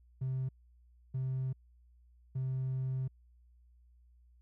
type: tone bursts at uneven times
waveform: triangle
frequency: 130.81 Hz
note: C3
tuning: in tune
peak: -29 dBFS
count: 3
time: 0.21-0.49 / 1.14-1.53 / 2.35-3.08 s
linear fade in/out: 10 ms
effects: tanh soft clip ceiling -28 dBFS + added 60 Hz sine -60 dBFS peak until 4.41 s